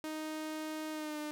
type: tone with pitch glide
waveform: sawtooth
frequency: 311.1 to 301 Hz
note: D#4 to D4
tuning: 0 to +43 cents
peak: -34 dBFS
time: 0.04-1.31 s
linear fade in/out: 0 ms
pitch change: -57 cents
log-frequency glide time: 0.91-1.18 s
effects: none